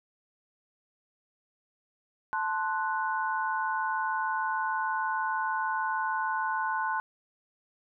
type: chord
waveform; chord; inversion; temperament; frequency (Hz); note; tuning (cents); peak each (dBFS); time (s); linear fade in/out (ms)
sine; F# diminished; first; equal; 880 / 1046.5 / 1480; A5 / C6 / F#6; 0 / 0 / 0; -31 / -32 / -32; 2.33-7; 0
effects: none